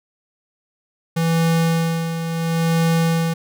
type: tone with tremolo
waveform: square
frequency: 165.1 Hz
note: E3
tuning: 3 cents sharp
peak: -15 dBFS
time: 1.16-3.34 s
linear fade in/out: 10 ms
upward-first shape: sine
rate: 0.72 Hz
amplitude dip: 60%
effects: none